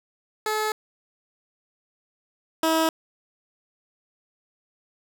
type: tone pair in turn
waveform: 15% pulse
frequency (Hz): 430 / 322.1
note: A4 / E4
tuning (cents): -40 / -40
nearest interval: perfect fourth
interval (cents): 500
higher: first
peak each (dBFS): -17 / -13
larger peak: second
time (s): 0.46-0.72 / 2.63-2.89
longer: neither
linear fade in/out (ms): 2
effects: none